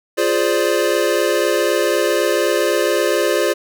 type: chord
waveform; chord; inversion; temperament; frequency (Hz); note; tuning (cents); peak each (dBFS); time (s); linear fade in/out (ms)
square; D half-diminished seventh; first; equal with one note detuned; 349.2 / 417 / 523.3 / 587.3; F4 / Ab4 / C5 / D5; 0 / +7 / 0 / 0; -21; 0.17-3.54; 20
effects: none